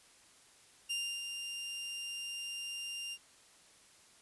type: tone with ADSR envelope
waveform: sawtooth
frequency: 2795 Hz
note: F7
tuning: 1 cent sharp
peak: -30 dBFS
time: 0.89-3.18 s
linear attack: 18 ms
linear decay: 300 ms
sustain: -6 dB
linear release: 53 ms
effects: white hiss -62 dBFS RMS until 4.21 s + resampled to 24000 Hz